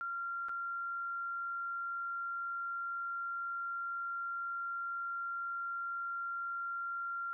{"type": "tone with dropouts", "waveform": "sine", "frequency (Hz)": 1381, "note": "F6", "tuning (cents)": -20, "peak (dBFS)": -36, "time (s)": [0.01, 7.33], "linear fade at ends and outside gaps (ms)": 0, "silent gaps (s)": [0.485, 0.493], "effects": []}